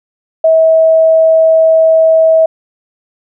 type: tone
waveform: sine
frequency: 645 Hz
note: E5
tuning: 38 cents flat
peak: -4 dBFS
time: 0.44-2.46 s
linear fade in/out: 5 ms
effects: none